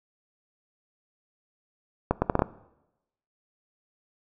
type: accelerating click train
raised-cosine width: 1 ms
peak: -7 dBFS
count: 6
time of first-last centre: 2.11-2.421 s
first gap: 110 ms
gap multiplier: 0.71
effects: noise-tail reverb RT60 0.9 s tail -19 dB re dry